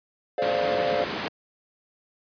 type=chord; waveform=triangle; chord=D minor seventh; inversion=second; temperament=equal with one note detuned; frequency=429.2 / 523.3 / 587.3 / 698.5 Hz; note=A4 / C5 / D5 / F5; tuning=-43 / 0 / 0 / 0 cents; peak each=-30 / -25 / -25 / -26 dBFS; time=0.38-1.04 s; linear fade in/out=2 ms
type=low-pass noise; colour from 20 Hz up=pink; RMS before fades=-29 dBFS; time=0.42-1.28 s; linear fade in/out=0 ms; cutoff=4200 Hz; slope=12 dB/octave
effects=high-pass 200 Hz 12 dB/octave + resampled to 11025 Hz